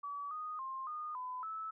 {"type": "tone with pitch steps", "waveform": "sine", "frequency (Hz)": [1144, 1240, 1058, 1226, 1007, 1306], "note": ["D6", "D#6", "C6", "D#6", "B5", "E6"], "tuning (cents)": [-46, -6, 19, -26, 33, -17], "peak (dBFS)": -39, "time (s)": [0.03, 1.71], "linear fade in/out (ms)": 10, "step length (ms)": 280, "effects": []}